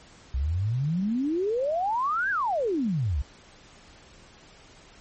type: exponential two-way sweep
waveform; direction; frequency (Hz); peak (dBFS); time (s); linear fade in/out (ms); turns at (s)
sine; up then down; 61.4 to 1668 to 61.4; -23; 0.34-3.22; 5; 2.3
effects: pink hiss -52 dBFS RMS until 5 s + MP3 32 kbps

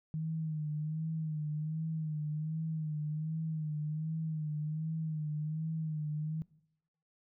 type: tone with vibrato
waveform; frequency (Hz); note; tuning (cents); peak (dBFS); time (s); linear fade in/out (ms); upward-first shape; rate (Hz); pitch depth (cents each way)
sine; 155.56; D#3; 0; -33; 0.14-6.42; 0; sine; 1.3; 56
effects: noise-tail reverb RT60 0.8 s tail -21 dB re dry

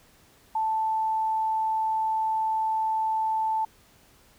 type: tone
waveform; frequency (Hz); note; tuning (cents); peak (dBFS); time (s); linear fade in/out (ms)
sine; 880; A5; 0; -23; 0.55-3.65; 5
effects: pink hiss -58 dBFS RMS until 4.38 s

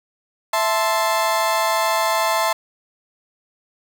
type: chord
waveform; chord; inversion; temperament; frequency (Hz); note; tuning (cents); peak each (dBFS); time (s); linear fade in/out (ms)
35% pulse; A minor; second; equal; 659.3 / 880 / 1046.5; E5 / A5 / C6; 0 / 0 / 0; -20; 0.53-2.53; 5
effects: none

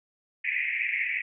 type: band-pass noise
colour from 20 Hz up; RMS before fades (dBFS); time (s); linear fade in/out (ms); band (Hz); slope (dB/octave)
pink; -29; 0.44-1.22; 10; 1900 to 2500; 96
effects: none

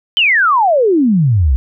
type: exponential sweep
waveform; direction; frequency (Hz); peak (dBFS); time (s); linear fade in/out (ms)
sine; down; 3134 to 59; -8; 0.17-1.56; 0
effects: none

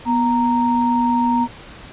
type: tone pair together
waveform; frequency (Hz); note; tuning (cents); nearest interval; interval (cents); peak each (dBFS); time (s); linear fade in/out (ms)
sine; 244.6 / 929; B3 / A#5; -16 / -6; octave + major seventh; 2310; -17; 0.05-1.48; 50
effects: pink hiss -39 dBFS RMS until 1.92 s + resampled to 8000 Hz

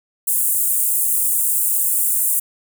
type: high-pass noise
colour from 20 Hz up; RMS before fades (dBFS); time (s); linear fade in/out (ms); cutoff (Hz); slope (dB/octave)
pink; -18; 0.27-2.4; 10; 8200; 48
effects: none

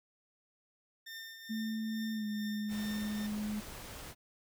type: tone with tremolo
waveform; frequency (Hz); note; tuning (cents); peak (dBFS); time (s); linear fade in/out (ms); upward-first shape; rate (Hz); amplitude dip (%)
20% pulse; 1807; A6; +46; -38; 1.06-3.27; 10; triangle; 2.3; 55
type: tone with pitch glide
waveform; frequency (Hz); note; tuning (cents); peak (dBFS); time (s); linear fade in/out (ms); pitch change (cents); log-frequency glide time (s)
sine; 220 to 210.8; A3 to G#3; 0 to +26; -34; 1.49-3.61; 20; -74; 2.13-2.26
type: noise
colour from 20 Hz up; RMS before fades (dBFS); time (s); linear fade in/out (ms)
pink; -47; 2.68-4.15; 50
effects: none

